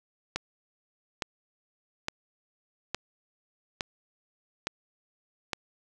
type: click train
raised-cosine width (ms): 0.2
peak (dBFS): -12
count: 7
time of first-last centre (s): 0.36-5.532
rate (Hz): 1.16
effects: none